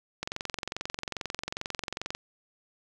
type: click train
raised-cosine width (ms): 0.2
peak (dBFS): -15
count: 44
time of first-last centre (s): 0.23-2.15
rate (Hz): 22.4
effects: 9-bit

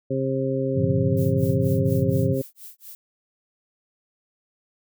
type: harmonic tone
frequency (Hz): 133.3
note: C3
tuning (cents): +33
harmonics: 1 / 2 / 3 / 4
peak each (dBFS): -27 / -27 / -27 / -27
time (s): 0.1-2.42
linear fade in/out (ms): 10
type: chord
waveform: sine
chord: G minor seventh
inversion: none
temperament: equal with one note detuned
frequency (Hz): 98 / 116.54 / 146.83 / 175.63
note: G2 / Bb2 / D3 / F3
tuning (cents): 0 / 0 / 0 / +10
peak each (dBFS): -26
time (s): 0.74-2.36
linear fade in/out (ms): 50
type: noise with tremolo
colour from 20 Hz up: violet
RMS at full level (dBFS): -40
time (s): 1.17-2.95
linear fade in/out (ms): 0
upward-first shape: sine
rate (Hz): 4.2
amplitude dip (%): 100
effects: none

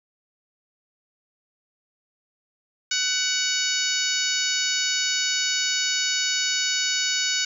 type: harmonic tone with a mistuned harmonic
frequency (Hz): 750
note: F#5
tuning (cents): +23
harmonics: 2 / 3 / 4 / 5 / 6 / 7 / 8 / 9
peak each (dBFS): -30 / -30 / -30 / -30 / -30 / -30 / -30 / -30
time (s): 2.91-7.45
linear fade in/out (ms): 5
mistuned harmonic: 4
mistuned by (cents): -35
effects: 9-bit

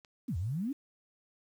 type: click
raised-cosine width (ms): 0.2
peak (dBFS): -36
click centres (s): 0.048
type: exponential two-way sweep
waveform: sine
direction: down then up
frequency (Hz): 299.8 to 78.4 to 299.8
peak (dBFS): -31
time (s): 0.28-0.73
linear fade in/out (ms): 10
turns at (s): 0.37
effects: 10-bit

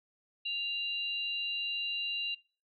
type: tone pair together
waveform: sine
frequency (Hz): 2794 / 3951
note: F7 / B7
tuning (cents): 0 / 0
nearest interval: tritone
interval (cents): 600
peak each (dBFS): -33 / -39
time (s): 0.45-2.35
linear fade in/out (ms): 10
effects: noise-tail reverb RT60 0.4 s tail -23 dB re dry

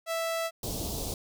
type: tone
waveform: sawtooth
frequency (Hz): 659.3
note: E5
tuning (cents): 0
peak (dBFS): -25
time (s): 0.06-0.51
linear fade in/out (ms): 50
type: band-stop noise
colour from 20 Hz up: pink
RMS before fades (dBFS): -34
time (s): 0.63-1.14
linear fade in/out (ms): 2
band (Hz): 800 to 3700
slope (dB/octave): 24
effects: none

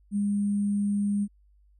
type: tone with sample-and-hold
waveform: sine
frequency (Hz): 203.4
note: G#3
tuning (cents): -36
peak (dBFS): -23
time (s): 0.11-1.28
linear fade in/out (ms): 50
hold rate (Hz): 8820
effects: added 50 Hz sine -57 dBFS peak until 1.79 s + resampled to 24000 Hz

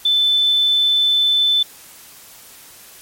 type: tone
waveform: sine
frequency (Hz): 3520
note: A7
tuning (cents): 0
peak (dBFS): -12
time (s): 0.05-1.63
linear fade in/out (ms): 5
effects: white hiss -42 dBFS RMS until 3.01 s + MP3 64 kbps

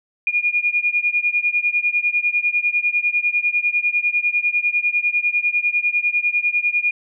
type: beating tone pair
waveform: sine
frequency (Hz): 2429 / 2439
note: D#7 / D#7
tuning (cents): -42 / -35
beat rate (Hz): 10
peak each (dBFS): -19 / -20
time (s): 0.27-6.91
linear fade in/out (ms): 2
effects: none

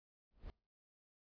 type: noise with exponential growth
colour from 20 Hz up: brown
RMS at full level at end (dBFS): -42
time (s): 0.31-0.5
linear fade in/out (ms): 0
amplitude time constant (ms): 41
effects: noise-tail reverb RT60 0.4 s tail -26 dB re dry + resampled to 11025 Hz

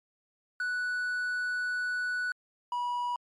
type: tone pair in turn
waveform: triangle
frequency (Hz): 1480 / 972.4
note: F#6 / B5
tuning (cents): 0 / -27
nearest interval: perfect fifth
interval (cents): 727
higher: first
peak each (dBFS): -27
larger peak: neither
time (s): 0.6-2.32 / 2.72-3.16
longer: first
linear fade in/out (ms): 2
effects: MP3 48 kbps

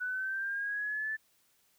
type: linear sweep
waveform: sine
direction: up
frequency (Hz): 1480 to 1760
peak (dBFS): -32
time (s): 0-1.17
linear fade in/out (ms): 20
effects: white hiss -70 dBFS RMS until 1.78 s

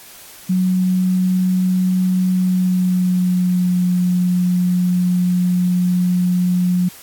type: tone with pitch glide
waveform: sine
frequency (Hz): 184.4 to 179.67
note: F#3 to F3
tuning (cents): -6 to +49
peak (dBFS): -13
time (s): 0.49-6.89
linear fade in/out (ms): 10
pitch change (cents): -45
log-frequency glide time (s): 2.32-3.85
effects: white hiss -40 dBFS RMS until 7.02 s + AAC 64 kbps

